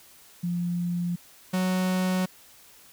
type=tone pair in turn; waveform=sine / 45% pulse; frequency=174.61 / 184.86 Hz; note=F3 / F#3; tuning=0 / -1 cents; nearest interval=minor second; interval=99 cents; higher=second; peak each=-25 / -23 dBFS; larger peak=second; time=0.43-1.16 / 1.53-2.26 s; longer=neither; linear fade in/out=10 ms; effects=white hiss -53 dBFS RMS until 2.92 s